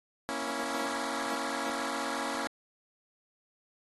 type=chord; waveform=10% pulse; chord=A# diminished; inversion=none; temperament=equal with one note detuned; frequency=235.9 / 277.2 / 329.6 Hz; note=A#3 / C#4 / E4; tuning=+21 / 0 / 0 cents; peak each=-30 / -27 / -30 dBFS; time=0.29-2.47 s; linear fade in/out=0 ms; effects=AAC 32 kbps